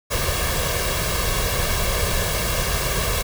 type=noise with comb filter; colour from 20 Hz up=pink; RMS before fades=-22 dBFS; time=0.1-3.23 s; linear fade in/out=20 ms; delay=1.8 ms; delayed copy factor=+0.7; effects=none